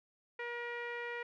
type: tone with low-pass filter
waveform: sawtooth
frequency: 476.9 Hz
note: A#4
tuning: 39 cents sharp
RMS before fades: -41 dBFS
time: 0.39-1.23 s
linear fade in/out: 5 ms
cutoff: 2100 Hz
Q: 5
effects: none